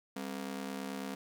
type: ring-modulated tone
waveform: sawtooth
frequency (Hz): 233.1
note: A#3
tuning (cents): 0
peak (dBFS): -31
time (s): 0.16-1.15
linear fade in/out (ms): 5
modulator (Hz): 34.6
effects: none